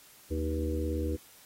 harmonic tone with a mistuned harmonic, 77.78 Hz, D#2, in tune, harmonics 1 / 3 / 4 / 5 / 6, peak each -31 / -40 / -35 / -39 / -37 dBFS, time 0.3-1.17 s, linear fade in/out 20 ms, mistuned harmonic 6, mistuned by +70 cents, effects white hiss -56 dBFS RMS until 1.45 s + AAC 48 kbps

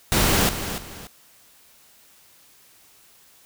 pink noise with echo, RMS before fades -19 dBFS, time 0.12-0.49 s, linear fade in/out 0 ms, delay 290 ms, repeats 2, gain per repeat -10 dB, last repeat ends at 1.07 s, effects white hiss -54 dBFS RMS until 3.45 s

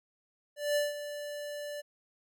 square tone with ADSR envelope, 585 Hz, D5, 7 cents flat, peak -26 dBFS, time 0.56-1.82 s, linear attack 200 ms, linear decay 170 ms, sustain -12 dB, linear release 21 ms, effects none

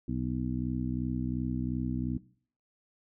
harmonic tone, 62.8 Hz, B1, 30 cents sharp, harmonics 1 / 2 / 3 / 4 / 5, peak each -38 / -35 / -37 / -34 / -39 dBFS, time 0.08-2.18 s, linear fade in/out 5 ms, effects noise-tail reverb RT60 0.5 s tail -19 dB re dry

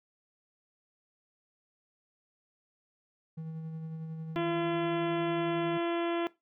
triangle tone with tremolo, 160.3 Hz, E3, 48 cents flat, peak -34 dBFS, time 3.37-5.78 s, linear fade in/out 10 ms, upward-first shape sine, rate 11 Hz, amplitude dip 30%
harmonic tone, 340.2 Hz, F4, 45 cents flat, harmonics 1 / 2 / 3 / 4 / 5 / 6 / 7 / 8 / 9 / 10, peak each -30 / -36 / -40 / -42 / -44 / -46 / -47 / -48 / -49 / -50 dBFS, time 4.36-6.27 s, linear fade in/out 0 ms
effects noise-tail reverb RT60 0.2 s tail -19 dB re dry

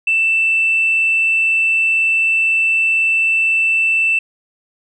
sine tone, 2661 Hz, E7, 16 cents sharp, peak -11 dBFS, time 0.07-4.19 s, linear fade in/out 5 ms, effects tanh soft clip ceiling -7 dBFS

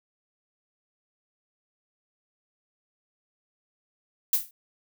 violet noise with exponential decay, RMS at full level -18 dBFS, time 4.33-4.51 s, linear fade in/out 2 ms, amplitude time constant 38 ms, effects none

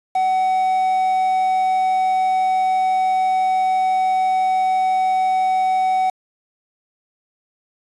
triangle tone with quantisation, 751 Hz, F#5, 26 cents sharp, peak -13 dBFS, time 0.15-6.1 s, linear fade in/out 5 ms, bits 6, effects resampled to 24000 Hz

